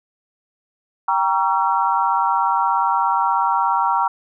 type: chord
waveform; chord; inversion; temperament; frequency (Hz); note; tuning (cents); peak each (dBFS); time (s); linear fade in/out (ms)
sine; G diminished seventh; none; just; 784 / 940.8 / 1128.9 / 1354.7; G5 / Bb5 / Db6 / Fb6; 0 / +16 / +31 / +47; -22 / -18 / -23 / -23; 1.08-4.08; 5
effects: none